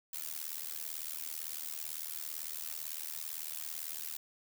blue noise with amplitude modulation, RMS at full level -37 dBFS, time 0.13-4.17 s, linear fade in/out 5 ms, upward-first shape sine, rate 77.9 Hz, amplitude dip 100%, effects none

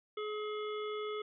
harmonic tone, 423.9 Hz, G#4, 35 cents sharp, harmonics 1 / 3 / 5 / 7 / 8, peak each -37 / -43 / -49 / -54 / -50 dBFS, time 0.17-1.22 s, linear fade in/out 5 ms, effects none

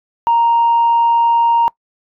sine tone, 932.3 Hz, A#5, in tune, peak -8 dBFS, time 0.27-1.68 s, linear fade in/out 0 ms, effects noise-tail reverb RT60 0.1 s tail -23 dB re dry + tanh soft clip ceiling -6 dBFS

